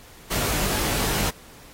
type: noise with comb filter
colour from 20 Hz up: pink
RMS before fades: -25 dBFS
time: 0.3-1.31 s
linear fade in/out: 20 ms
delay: 20 ms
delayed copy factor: +1
effects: pink hiss -48 dBFS RMS until 1.73 s + AAC 48 kbps